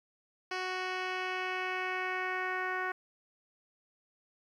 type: tone with low-pass filter sweep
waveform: 10% pulse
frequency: 370 Hz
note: F#4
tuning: in tune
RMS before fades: -35 dBFS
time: 0.51-2.92 s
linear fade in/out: 5 ms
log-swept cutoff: 4100 to 1700 Hz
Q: 2
effects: 11-bit